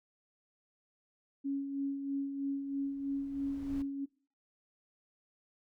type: tone with tremolo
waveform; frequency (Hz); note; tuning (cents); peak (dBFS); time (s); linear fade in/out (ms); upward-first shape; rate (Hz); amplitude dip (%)
sine; 277.2; C#4; 0; -31; 1.44-4.06; 20; sine; 3.1; 50
type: noise with exponential growth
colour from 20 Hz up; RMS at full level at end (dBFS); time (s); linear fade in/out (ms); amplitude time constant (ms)
brown; -44; 2.34-3.82; 1; 320
effects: noise-tail reverb RT60 0.4 s tail -20 dB re dry